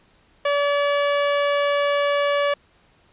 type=tone; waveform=sawtooth; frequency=573 Hz; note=D5; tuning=43 cents flat; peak=-14 dBFS; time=0.45-2.54 s; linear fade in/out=5 ms; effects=pink hiss -58 dBFS RMS until 3.12 s + resampled to 8000 Hz